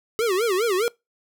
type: tone with vibrato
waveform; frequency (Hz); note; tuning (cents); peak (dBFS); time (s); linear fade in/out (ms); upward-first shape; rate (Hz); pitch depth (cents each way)
square; 415.3; G#4; 0; -20; 0.19-0.88; 0; sine; 4.9; 240
effects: noise-tail reverb RT60 0.2 s tail -23 dB re dry